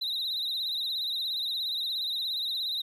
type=tone with vibrato; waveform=sine; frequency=3868 Hz; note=B7; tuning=37 cents flat; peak=-26 dBFS; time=0.01-2.82 s; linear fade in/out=10 ms; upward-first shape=triangle; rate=17 Hz; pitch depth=110 cents each way; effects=tanh soft clip ceiling -28 dBFS + 11-bit